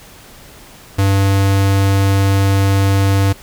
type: tone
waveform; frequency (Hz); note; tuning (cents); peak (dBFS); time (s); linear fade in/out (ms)
square; 98; G2; 0; -11; 0.98-3.33; 10
effects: pink hiss -40 dBFS RMS until 3.42 s